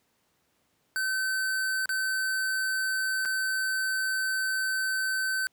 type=tone with dropouts; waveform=square; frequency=1534 Hz; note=G6; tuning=38 cents flat; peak=-27 dBFS; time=0.96-5.47 s; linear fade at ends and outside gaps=0 ms; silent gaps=1.857-1.892 / 3.251-3.256 s; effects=pink hiss -71 dBFS RMS until 5.52 s + high-pass 100 Hz 12 dB/octave